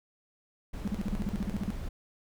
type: noise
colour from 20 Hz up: brown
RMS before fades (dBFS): -37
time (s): 0.73-1.89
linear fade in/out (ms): 10
type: tone bursts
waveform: sine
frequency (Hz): 201.7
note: G3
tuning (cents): +50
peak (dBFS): -28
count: 13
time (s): 0.85-1.704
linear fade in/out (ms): 0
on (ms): 26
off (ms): 43
effects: none